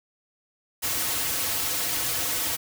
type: noise with comb filter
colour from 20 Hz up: white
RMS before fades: -27 dBFS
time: 0.82-2.57 s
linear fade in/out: 20 ms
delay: 5 ms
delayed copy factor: -0.8
effects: none